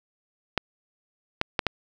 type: clicks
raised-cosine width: 0.3 ms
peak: -6 dBFS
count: 4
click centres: 0.577 / 1.414 / 1.592 / 1.667 s
effects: none